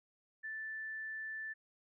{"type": "tone", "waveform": "sine", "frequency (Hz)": 1760, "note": "A6", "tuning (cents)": 0, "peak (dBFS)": -40, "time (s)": [0.43, 1.54], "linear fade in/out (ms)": 20, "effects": []}